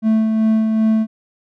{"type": "tone with tremolo", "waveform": "triangle", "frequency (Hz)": 220, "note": "A3", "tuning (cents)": 0, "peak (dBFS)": -9, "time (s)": [0.02, 1.07], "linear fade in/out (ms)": 50, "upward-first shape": "sine", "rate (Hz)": 2.6, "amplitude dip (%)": 35, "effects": []}